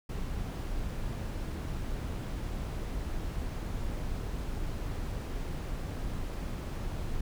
brown noise, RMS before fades -35 dBFS, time 0.09-7.21 s, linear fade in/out 5 ms, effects none

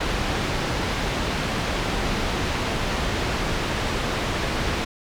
pink low-pass noise, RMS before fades -25 dBFS, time 0-4.85 s, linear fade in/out 10 ms, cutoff 4200 Hz, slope 12 dB/octave, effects none

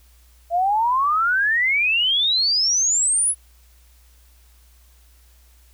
sine exponential sweep, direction up, 667 to 10548 Hz, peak -16 dBFS, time 0.5-3.35 s, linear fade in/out 50 ms, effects added 60 Hz sine -50 dBFS peak until 5.73 s + white hiss -58 dBFS RMS until 5.73 s

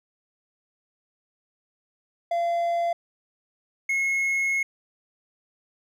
triangle tone pair in turn, 685 / 2171 Hz, F5 / C#7, -34 / -37 cents, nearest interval octave + minor sixth, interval 1997 cents, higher second, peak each -20 / -20 dBFS, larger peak neither, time 2.31-2.93 / 3.89-4.63 s, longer second, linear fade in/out 5 ms, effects none

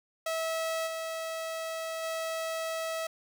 sawtooth tone with level steps, 649 Hz, E5, 27 cents flat, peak -26 / -30 / -28 dBFS, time 0.26-3.07 s, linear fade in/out 5 ms, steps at 0.86 / 2.02 s, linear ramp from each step 20 ms, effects none

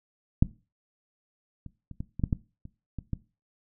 clicks, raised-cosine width 5 ms, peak -6 / -29 / -29 / -21 / -22 / -12 / -13 / -30 / -22 / -17 dBFS, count 10, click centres 0.425 / 1.663 / 1.913 / 2.005 / 2.196 / 2.238 / 2.328 / 2.654 / 2.987 / 3.133 s, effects noise-tail reverb RT60 0.3 s tail -18 dB re dry

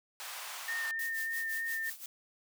pink high-pass noise, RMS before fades -43 dBFS, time 0.2-0.91 s, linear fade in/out 0 ms, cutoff 790 Hz, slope 24 dB/octave
sine tone with vibrato, 1818 Hz, A#6, 44 cents flat, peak -33 dBFS, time 0.68-1.9 s, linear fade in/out 5 ms, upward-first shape sine, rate 3.3 Hz, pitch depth 17 cents each way
blue noise with tremolo, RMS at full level -41 dBFS, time 0.99-2.06 s, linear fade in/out 2 ms, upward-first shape sine, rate 5.8 Hz, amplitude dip 80%
effects none

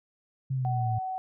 sine exponential sweep, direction down, 134.9 to 110 Hz, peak -26 dBFS, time 0.5-0.99 s, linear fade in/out 10 ms
sine tone, 752 Hz, F#5, 28 cents sharp, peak -30 dBFS, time 0.65-1.18 s, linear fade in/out 0 ms
effects none

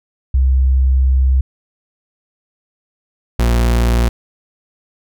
sine / 40% pulse tone pair in turn, 65.41 / 58.65 Hz, C2 / A#1, 0 / +11 cents, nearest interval major second, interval 189 cents, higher first, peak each -9 / -10 dBFS, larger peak first, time 0.34-1.41 / 3.39-4.09 s, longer first, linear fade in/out 5 ms, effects none

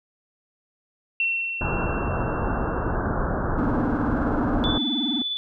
sine tone with exponential decay, 2712 Hz, E7, 49 cents sharp, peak -19 dBFS, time 1.2-2.95 s, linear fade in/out 2 ms, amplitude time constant 380 ms
pink low-pass noise, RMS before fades -25 dBFS, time 1.61-4.78 s, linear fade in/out 2 ms, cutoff 1600 Hz, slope 96 dB/octave
triangle tone with vibrato, 267.2 Hz, C4, 36 cents sharp, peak -22 dBFS, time 3.58-5.22 s, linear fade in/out 2 ms, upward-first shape sine, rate 19 Hz, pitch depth 260 cents each way
sine tone with tremolo, 3476 Hz, A7, 22 cents flat, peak -23 dBFS, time 4.64-5.37 s, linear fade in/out 0 ms, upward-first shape triangle, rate 18 Hz, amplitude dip 40%
effects none

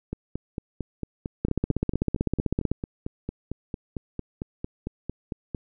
two click trains, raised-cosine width 3 ms, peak -10 / -17 dBFS, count 21 / 25, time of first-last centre 1.45-2.716 / 0.13-5.548 s, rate 15.8 / 4.43 Hz, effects none

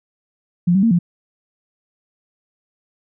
sine tone with pitch steps, 175.1 / 192.7 / 228.9 / 173.6 Hz, F3 / G3 / A#3 / F3, +5 / -29 / -31 / -10 cents, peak -11 dBFS, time 0.67-0.99 s, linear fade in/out 10 ms, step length 80 ms, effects none

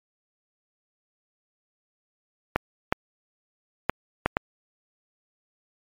clicks, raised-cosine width 0.5 ms, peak -5 dBFS, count 5, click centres 2.56 / 2.925 / 3.896 / 4.26 / 4.369 s, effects MP3 96 kbps

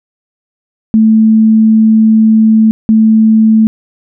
sine tone pair in turn, 220 / 220 Hz, A3 / A3, 0 / 0 cents, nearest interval unison, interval 0 cents, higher neither, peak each -3 dBFS, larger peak neither, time 0.94-2.71 / 2.89-3.67 s, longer first, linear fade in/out 0 ms, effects none

